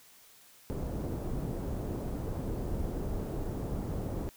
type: low-pass noise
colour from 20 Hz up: pink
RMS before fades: -35 dBFS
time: 0.7-4.29 s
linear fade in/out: 0 ms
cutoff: 500 Hz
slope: 12 dB/octave
effects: white hiss -58 dBFS RMS until 4.36 s